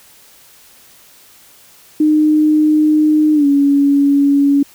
sine tone with pitch glide, 305.8 to 282 Hz, D#4 to C#4, -30 to +30 cents, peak -8 dBFS, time 2-4.63 s, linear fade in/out 5 ms, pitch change -140 cents, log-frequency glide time 3.34-3.46 s, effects white hiss -45 dBFS RMS until 4.74 s

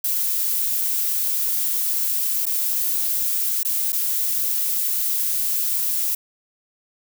violet noise with dropouts, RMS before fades -22 dBFS, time 0.04-6.15 s, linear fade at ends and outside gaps 5 ms, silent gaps 2.456-2.465 / 3.632-3.649 / 3.922-3.928 s, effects none

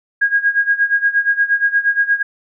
sine tone with tremolo, 1636 Hz, G#6, 26 cents flat, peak -9 dBFS, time 0.21-2.23 s, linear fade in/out 10 ms, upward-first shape sine, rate 8.5 Hz, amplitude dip 85%, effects none

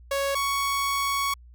sawtooth tone pair in turn, 554.4 / 1114.3 Hz, C#5 / C#6, 0 / +9 cents, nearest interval octave, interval 1209 cents, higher second, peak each -20 dBFS, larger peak neither, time 0.11-0.35 / 0.35-1.34 s, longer second, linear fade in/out 5 ms, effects added 60 Hz sine -46 dBFS peak until 1.54 s

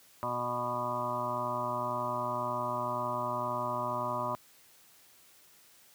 harmonic tone with a mistuned harmonic, 121.9 Hz, B2, 22 cents flat, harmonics 1 / 2 / 3 / 5 / 6 / 7 / 8 / 9 / 10, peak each -42 / -43 / -45 / -37 / -45 / -45 / -35 / -39 / -39 dBFS, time 0.23-4.35 s, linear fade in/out 0 ms, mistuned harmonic 8, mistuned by +20 cents, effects white hiss -60 dBFS RMS until 5.94 s + high-pass 80 Hz 12 dB/octave

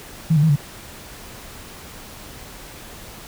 sine tone with pitch steps, 161.3 / 146.4 / 159.7 / 143.8 Hz, E3 / D3 / D#3 / D3, -37 / -5 / +45 / -36 cents, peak -12 dBFS, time 0.3-0.56 s, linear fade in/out 10 ms, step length 65 ms, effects pink hiss -39 dBFS RMS until 3.27 s

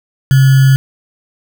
sine tone with sample-and-hold, 134.3 Hz, C3, 46 cents sharp, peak -4 dBFS, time 0.31-0.76 s, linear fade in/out 0 ms, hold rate 1575 Hz, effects none

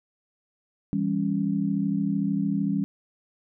sine chord, C# diminished, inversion first, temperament just, 166.31 / 199.57 / 277.2 Hz, E3 / G3 / C#4, +16 / +31 / 0 cents, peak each -29 / -25 / -28 dBFS, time 0.93-2.84 s, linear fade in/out 0 ms, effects none

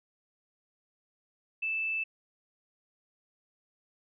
sine tone, 2637 Hz, E7, in tune, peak -29 dBFS, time 1.62-2.04 s, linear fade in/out 10 ms, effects none

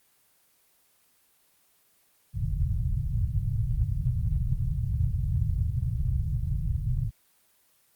white low-pass noise, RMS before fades -27 dBFS, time 2.33-7.11 s, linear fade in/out 50 ms, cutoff 140 Hz, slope 48 dB/octave, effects white hiss -65 dBFS RMS until 7.95 s + Opus 24 kbps

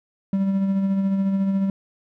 triangle tone with tremolo, 194.6 Hz, G3, 12 cents flat, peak -15 dBFS, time 0.33-1.7 s, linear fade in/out 2 ms, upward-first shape sine, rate 14 Hz, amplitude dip 35%, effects none

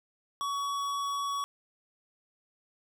sine tone with hard clipping, 1126 Hz, C#6, 27 cents sharp, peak -32 dBFS, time 0.41-1.44 s, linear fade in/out 0 ms, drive 15 dB, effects none

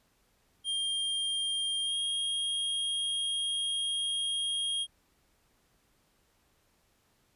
square tone with pitch glide, 3204 to 3251 Hz, G7 to G#7, +37 to -38 cents, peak -30 dBFS, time 0.64-4.87 s, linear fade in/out 50 ms, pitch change +25 cents, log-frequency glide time 1.83-1.95 s, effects pink hiss -70 dBFS RMS until 7.35 s + resampled to 32000 Hz

